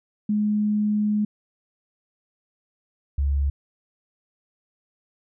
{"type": "tone pair in turn", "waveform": "sine", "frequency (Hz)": [210, 70.08], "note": ["G#3", "C#2"], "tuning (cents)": [19, 19], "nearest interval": "octave + perfect fifth", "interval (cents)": 1900, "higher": "first", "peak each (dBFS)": -19, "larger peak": "neither", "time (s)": [[0.29, 1.25], [3.18, 3.5]], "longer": "first", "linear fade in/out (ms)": 5, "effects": []}